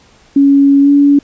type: tone with pitch glide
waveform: sine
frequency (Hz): 279 to 284.4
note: C#4 to C#4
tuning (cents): +11 to +45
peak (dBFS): -4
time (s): 0.36-1.19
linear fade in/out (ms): 5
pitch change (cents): +34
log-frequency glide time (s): 0.81-0.9
effects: pink hiss -46 dBFS RMS until 1.23 s + resampled to 16000 Hz